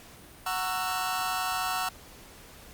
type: chord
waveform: sawtooth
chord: F# dominant seventh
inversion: none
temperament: just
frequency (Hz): 740 / 925 / 1110 / 1332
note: F#5 / A#5 / C#6 / E6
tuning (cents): 0 / -14 / +2 / +18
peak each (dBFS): -28 / -33 / -31 / -29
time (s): 0.46-1.89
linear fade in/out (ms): 5
effects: pink hiss -50 dBFS RMS until 2.73 s + Opus 48 kbps